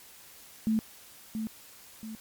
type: tone with echo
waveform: sine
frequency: 220 Hz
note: A3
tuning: in tune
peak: -23 dBFS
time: 0.67-0.79 s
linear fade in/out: 0 ms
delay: 680 ms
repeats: 2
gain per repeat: -7 dB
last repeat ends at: 2.15 s
effects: white hiss -52 dBFS RMS until 2.2 s + MP3 96 kbps